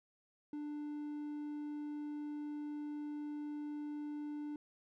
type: tone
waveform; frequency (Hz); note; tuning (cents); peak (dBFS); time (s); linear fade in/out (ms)
triangle; 296; D4; +14; -38; 0.53-4.56; 2
effects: none